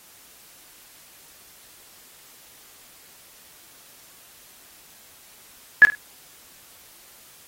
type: tone with echo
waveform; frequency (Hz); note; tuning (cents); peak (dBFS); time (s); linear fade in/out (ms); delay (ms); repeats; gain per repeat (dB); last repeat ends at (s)
sine; 1696; G#6; +36; -5; 5.82-5.85; 0; 50; 2; -13; 5.95
effects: white hiss -50 dBFS RMS until 7.47 s + AAC 48 kbps